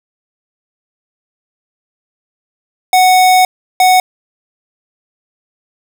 square tone bursts at uneven times, 740 Hz, F#5, in tune, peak -6 dBFS, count 2, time 2.93-3.45 / 3.8-4 s, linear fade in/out 2 ms, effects none

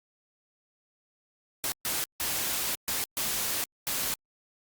white noise bursts at uneven times, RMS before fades -30 dBFS, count 6, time 1.64-1.72 / 1.85-2.04 / 2.2-2.75 / 2.88-3.04 / 3.17-3.64 / 3.87-4.14 s, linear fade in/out 0 ms, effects Opus 48 kbps

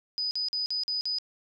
sine tone bursts, 4978 Hz, D#8, in tune, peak -27 dBFS, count 6, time 0.18-1.185 s, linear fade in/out 0 ms, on 130 ms, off 45 ms, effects none

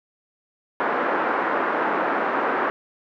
white band-pass noise, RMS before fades -23 dBFS, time 0.8-2.7 s, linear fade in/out 0 ms, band 250 to 1500 Hz, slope 24 dB/octave, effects none

